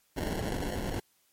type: noise with sample-and-hold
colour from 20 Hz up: pink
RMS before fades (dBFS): -33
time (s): 0.16-1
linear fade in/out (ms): 10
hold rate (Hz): 1225
effects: white hiss -69 dBFS RMS until 1.32 s + MP3 64 kbps